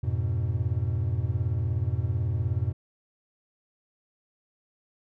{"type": "chord", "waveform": "triangle", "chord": "F diminished", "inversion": "none", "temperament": "equal with one note detuned", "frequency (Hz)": [87.31, 104.61, 123.47], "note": ["F2", "Ab2", "Cb3"], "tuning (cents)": [0, 13, 0], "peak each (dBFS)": -27, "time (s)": [0.03, 2.73], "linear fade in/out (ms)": 10, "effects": []}